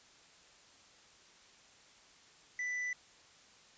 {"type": "tone with hard clipping", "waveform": "sine", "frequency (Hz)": 1985, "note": "B6", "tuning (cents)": 8, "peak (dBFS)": -36, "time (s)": [2.59, 2.93], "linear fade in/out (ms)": 2, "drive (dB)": 4, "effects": ["white hiss -61 dBFS RMS until 3.77 s", "resampled to 16000 Hz"]}